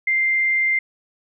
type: tone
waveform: sine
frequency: 2094 Hz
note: C7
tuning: 1 cent sharp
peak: -16 dBFS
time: 0.07-0.79 s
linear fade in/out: 5 ms
effects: none